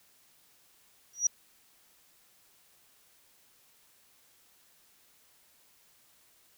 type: tone with exponential growth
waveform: sine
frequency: 5790 Hz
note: F#8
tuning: 38 cents flat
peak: -19 dBFS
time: 1.13-1.27 s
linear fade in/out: 5 ms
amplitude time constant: 30 ms
effects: white hiss -64 dBFS RMS until 6.57 s

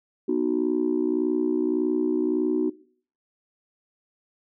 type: chord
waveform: sine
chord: B major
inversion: none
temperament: just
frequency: 246.9 / 308.7 / 370.4 Hz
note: B3 / D#4 / F#4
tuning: 0 / -14 / +2 cents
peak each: -27 / -24 / -23 dBFS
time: 0.28-2.7 s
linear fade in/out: 10 ms
effects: noise-tail reverb RT60 0.5 s tail -20 dB re dry + tanh soft clip ceiling -14 dBFS

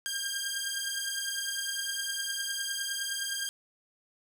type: beating tone pair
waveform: 10% pulse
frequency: 1600 / 1609.8 Hz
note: G6 / G6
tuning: +35 / +46 cents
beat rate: 9.8 Hz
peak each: -26 dBFS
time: 0.06-3.49 s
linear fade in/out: 0 ms
effects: 9-bit

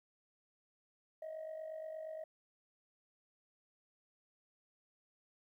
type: tone with amplitude modulation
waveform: sine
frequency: 633 Hz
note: D#5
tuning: 30 cents sharp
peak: -38 dBFS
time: 1.22-2.24 s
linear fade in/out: 5 ms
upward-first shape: sine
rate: 48.5 Hz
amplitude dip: 65%
effects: tanh soft clip ceiling -39 dBFS + 13-bit

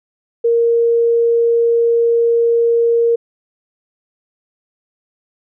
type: tone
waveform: sine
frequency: 466.2 Hz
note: A#4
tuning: in tune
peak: -10 dBFS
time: 0.44-3.16 s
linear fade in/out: 10 ms
effects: none

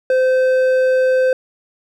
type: tone with hard clipping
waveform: sine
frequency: 516 Hz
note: C5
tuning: 24 cents flat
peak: -13 dBFS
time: 0.1-1.33 s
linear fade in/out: 2 ms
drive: 6 dB
effects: none

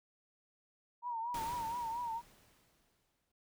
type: tone with vibrato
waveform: sine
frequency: 935 Hz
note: A#5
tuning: 5 cents sharp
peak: -36 dBFS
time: 1.02-2.22 s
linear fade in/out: 50 ms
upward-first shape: triangle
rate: 4.3 Hz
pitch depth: 94 cents each way
type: noise with exponential decay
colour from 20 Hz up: pink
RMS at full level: -44 dBFS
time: 1.34-3.32 s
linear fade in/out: 5 ms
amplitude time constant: 430 ms
effects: none

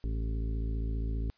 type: harmonic tone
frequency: 55 Hz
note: A1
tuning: in tune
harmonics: 1 / 2 / 3 / 4 / 5 / 7 / 8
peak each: -30 / -39 / -46 / -47 / -44 / -49 / -54 dBFS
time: 0.04-1.3 s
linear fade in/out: 0 ms
effects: white hiss -69 dBFS RMS until 1.37 s + resampled to 11025 Hz

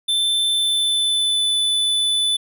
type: tone with pitch glide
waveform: square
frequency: 3541 to 3494 Hz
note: A7 to A7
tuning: +10 to -13 cents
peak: -17 dBFS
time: 0.08-2.37 s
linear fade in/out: 10 ms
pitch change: -23 cents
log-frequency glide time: 0.49-1.54 s
effects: none

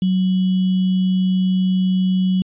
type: tone with sample-and-hold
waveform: sine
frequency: 186.2 Hz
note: F#3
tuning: 11 cents sharp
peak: -14 dBFS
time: 0.02-2.42 s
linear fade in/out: 2 ms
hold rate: 3150 Hz
effects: resampled to 8000 Hz

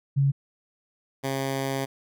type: tone pair in turn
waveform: sine / 10% pulse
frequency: 138.59 / 135.35 Hz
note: C#3 / C#3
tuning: 0 / -41 cents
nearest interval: unison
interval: 41 cents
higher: first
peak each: -18 dBFS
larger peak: neither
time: 0.16-0.32 / 1.23-1.86 s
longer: second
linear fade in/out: 20 ms
effects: none

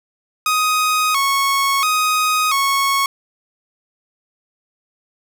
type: tone with vibrato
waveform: sawtooth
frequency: 1174.7 Hz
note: D6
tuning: in tune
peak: -11 dBFS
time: 0.46-3.06 s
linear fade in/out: 2 ms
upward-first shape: square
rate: 0.73 Hz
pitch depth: 110 cents each way
effects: none

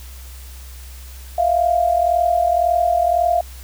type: tone pair together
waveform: sine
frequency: 656.6 / 698.5 Hz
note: E5 / F5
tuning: -7 / 0 cents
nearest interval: minor second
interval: 107 cents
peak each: -19 / -15 dBFS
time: 1.38-3.41 s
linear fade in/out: 5 ms
effects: added 64 Hz sine -34 dBFS peak until 3.63 s + white hiss -43 dBFS RMS until 3.63 s

